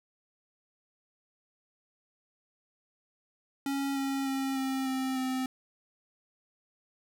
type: tone with pitch steps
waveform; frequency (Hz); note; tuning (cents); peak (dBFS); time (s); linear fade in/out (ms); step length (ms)
square; 276.2 / 272.7 / 269.3 / 265.9 / 262.5 / 259.2; C#4 / C#4 / C#4 / C4 / C4 / C4; -6 / -28 / -50 / +28 / +6 / -16; -30; 3.66-5.46; 2; 300
effects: none